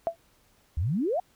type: tone with exponential decay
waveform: sine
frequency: 670 Hz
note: E5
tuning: 28 cents sharp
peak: -19 dBFS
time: 0.07-0.16 s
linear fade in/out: 0 ms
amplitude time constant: 19 ms
type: exponential sweep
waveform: sine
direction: up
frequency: 69.1 to 768 Hz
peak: -24 dBFS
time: 0.77-1.2 s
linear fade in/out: 5 ms
effects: pink hiss -64 dBFS RMS until 1.35 s